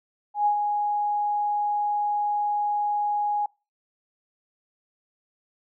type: tone with ADSR envelope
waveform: sine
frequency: 829 Hz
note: G#5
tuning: 3 cents flat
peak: -17 dBFS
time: 0.34-3.46 s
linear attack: 120 ms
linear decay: 92 ms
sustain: -5 dB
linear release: 4 ms
effects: noise-tail reverb RT60 0.3 s tail -26 dB re dry